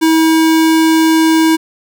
square tone, 321.4 Hz, E4, 44 cents flat, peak -8 dBFS, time 0.01-1.57 s, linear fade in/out 20 ms, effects none

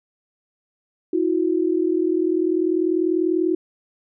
sine tone pair together, 323.3 / 363.5 Hz, E4 / F#4, -34 / -31 cents, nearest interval major second, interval 203 cents, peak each -20 dBFS, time 1.13-3.55 s, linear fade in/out 5 ms, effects none

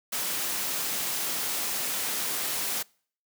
white noise, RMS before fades -30 dBFS, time 0.12-2.83 s, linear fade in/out 10 ms, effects noise-tail reverb RT60 0.5 s tail -26 dB re dry + high-pass 150 Hz 12 dB/octave

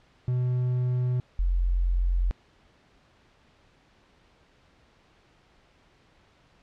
triangle / sine tone pair in turn, 125 / 44.17 Hz, B2 / F1, +21 / +20 cents, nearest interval octave + tritone, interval 1801 cents, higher first, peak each -21 dBFS, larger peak neither, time 0.28-1.2 / 1.39-2.31 s, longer neither, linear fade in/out 0 ms, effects pink hiss -61 dBFS RMS until 6.62 s + low-pass 4000 Hz 12 dB/octave

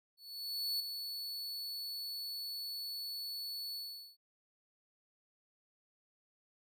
45% pulse tone with ADSR envelope, 4430 Hz, C#8, 2 cents flat, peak -32 dBFS, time 0.17-4.17 s, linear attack 630 ms, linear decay 4 ms, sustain -7 dB, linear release 420 ms, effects none

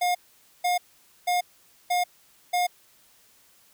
square tone bursts, 714 Hz, F5, 38 cents sharp, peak -22 dBFS, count 5, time 0.01-2.67 s, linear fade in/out 10 ms, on 140 ms, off 490 ms, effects white hiss -59 dBFS RMS until 3.73 s

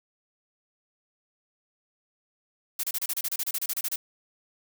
blue noise bursts, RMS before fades -29 dBFS, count 16, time 2.79-3.96 s, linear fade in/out 5 ms, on 45 ms, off 30 ms, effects none

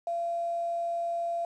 sine tone with quantisation, 683 Hz, F5, 39 cents flat, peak -28 dBFS, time 0.07-1.45 s, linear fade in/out 2 ms, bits 9, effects resampled to 22050 Hz

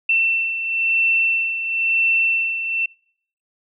sine beating tone pair, 2688 / 2688.99 Hz, E7 / E7, +33 / +34 cents, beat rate 0.99 Hz, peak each -17 / -24 dBFS, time 0.09-2.86 s, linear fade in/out 5 ms, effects noise-tail reverb RT60 0.6 s tail -26 dB re dry

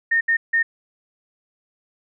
sine tone bursts at uneven times, 1833 Hz, A#6, 30 cents flat, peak -15 dBFS, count 3, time 0.11-0.21 / 0.28-0.37 / 0.53-0.63 s, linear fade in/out 10 ms, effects none

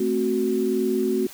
sine chord, F# diminished, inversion first, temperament equal, 220 / 261.6 / 370 Hz, A3 / C4 / F#4, 0 / 0 / 0 cents, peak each -26 / -26 / -22 dBFS, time 0-1.27 s, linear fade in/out 5 ms, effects white hiss -43 dBFS RMS until 1.33 s

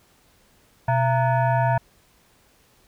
sine tone with frequency modulation, 124.7 Hz, B2, 17 cents sharp, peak -17 dBFS, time 0.88-1.78 s, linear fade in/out 5 ms, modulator 800 Hz, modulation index 1.2, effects pink hiss -59 dBFS RMS until 2.87 s

